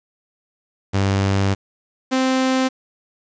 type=tone pair in turn; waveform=sawtooth; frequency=98 / 260.7 Hz; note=G2 / C4; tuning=0 / -6 cents; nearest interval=octave + perfect fourth; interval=1694 cents; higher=second; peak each=-12 dBFS; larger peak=neither; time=0.93-1.55 / 2.11-2.69 s; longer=first; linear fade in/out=20 ms; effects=resampled to 16000 Hz + 7-bit